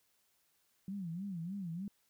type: tone with vibrato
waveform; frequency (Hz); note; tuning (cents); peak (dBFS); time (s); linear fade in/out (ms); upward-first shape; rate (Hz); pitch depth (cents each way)
sine; 181.8; F#3; -30; -38; 0.88-1.88; 2; sine; 3.3; 190
effects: white hiss -75 dBFS RMS until 2.09 s